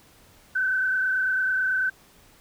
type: tone with frequency modulation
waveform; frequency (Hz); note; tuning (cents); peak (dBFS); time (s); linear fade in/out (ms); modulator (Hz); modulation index
sine; 1526; G6; -47; -21; 0.55-1.9; 10; 29.1; 1.1
effects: pink hiss -55 dBFS RMS until 2.4 s